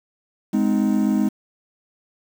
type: chord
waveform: triangle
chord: Ab major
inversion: none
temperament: equal with one note detuned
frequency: 207.7 / 255.7 / 311.1 Hz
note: Ab3 / C4 / Eb4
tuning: 0 / -40 / 0 cents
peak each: -17 / -20 / -21 dBFS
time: 0.53-1.29 s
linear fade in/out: 10 ms
effects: 7-bit